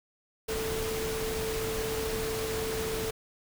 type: tone in noise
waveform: sine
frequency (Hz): 442.5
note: A4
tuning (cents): +10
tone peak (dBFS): -32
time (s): 0.48-3.11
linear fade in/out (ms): 10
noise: pink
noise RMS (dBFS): -35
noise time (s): 0.48-3.11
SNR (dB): 0
effects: none